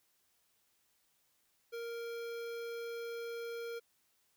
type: tone with notch filter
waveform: square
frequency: 466.2 Hz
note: A#4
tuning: in tune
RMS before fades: -42 dBFS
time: 1.72-3.8 s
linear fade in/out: 20 ms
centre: 8200 Hz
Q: 1.1
effects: white hiss -75 dBFS RMS until 4.36 s